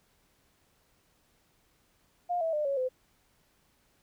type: tone with pitch steps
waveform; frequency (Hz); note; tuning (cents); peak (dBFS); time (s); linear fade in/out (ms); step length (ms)
sine; 707 / 652.1 / 601.4 / 554.7 / 511.6; F5 / E5 / D5 / C#5 / C5; +21 / -19 / +41 / +1 / -39; -27; 2.29-2.89; 20; 120
effects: pink hiss -69 dBFS RMS until 4.02 s